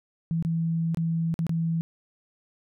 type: tone with dropouts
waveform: sine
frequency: 164.81 Hz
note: E3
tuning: in tune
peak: -23 dBFS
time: 0.31-1.81 s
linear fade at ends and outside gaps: 0 ms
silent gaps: 0.425-0.449 / 0.946-0.972 / 1.341-1.391 / 1.467-1.494 s
effects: none